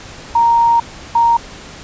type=tone pair in turn; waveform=sine; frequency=932 / 932 Hz; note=A#5 / A#5; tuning=-1 / -1 cents; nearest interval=unison; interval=0 cents; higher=neither; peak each=-8 dBFS; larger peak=neither; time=0.35-0.8 / 1.15-1.37 s; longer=first; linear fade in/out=5 ms; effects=pink hiss -34 dBFS RMS until 1.83 s + resampled to 16000 Hz